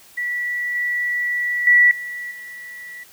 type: tone with level steps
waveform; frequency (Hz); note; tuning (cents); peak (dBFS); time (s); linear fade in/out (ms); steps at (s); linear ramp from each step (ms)
sine; 1951; B6; -22; -21 / -19 / -9 / -27 / -33; 0.17-3.04; 10; 0.75 / 1.67 / 1.91 / 2.31; 2
effects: white hiss -48 dBFS RMS until 3.12 s